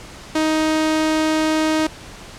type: tone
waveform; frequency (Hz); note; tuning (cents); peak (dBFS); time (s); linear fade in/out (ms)
sawtooth; 313.2; D#4; +11; -12; 0.35-1.87; 5
effects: pink hiss -38 dBFS RMS until 2.38 s + low-pass 8000 Hz 12 dB/octave